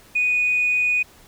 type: tone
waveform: sine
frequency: 2476 Hz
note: D#7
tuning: 9 cents flat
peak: -16 dBFS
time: 0.15-1.03 s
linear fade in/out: 10 ms
effects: tanh soft clip ceiling -12 dBFS + pink hiss -50 dBFS RMS until 1.27 s